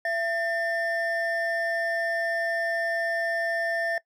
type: tone pair together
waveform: triangle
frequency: 672.7 / 1796 Hz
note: E5 / A6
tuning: +35 / +35 cents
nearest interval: octave + perfect fourth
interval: 1700 cents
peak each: -26 dBFS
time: 0.05-3.98 s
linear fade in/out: 2 ms
effects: noise-tail reverb RT60 0.1 s tail -20 dB re dry